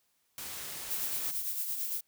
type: noise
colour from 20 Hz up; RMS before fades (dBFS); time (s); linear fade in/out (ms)
white; -41; 0.38-1.31; 0
type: noise with tremolo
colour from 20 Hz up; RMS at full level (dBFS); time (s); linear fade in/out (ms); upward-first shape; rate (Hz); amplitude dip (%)
violet; -33; 0.9-2.01; 10; sine; 8.9; 45
effects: white hiss -74 dBFS RMS until 2.07 s